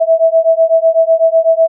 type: beating tone pair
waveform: sine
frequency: 650 / 658 Hz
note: E5 / E5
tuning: -24 / -3 cents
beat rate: 8 Hz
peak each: -10 dBFS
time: 0-1.68 s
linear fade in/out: 20 ms
effects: none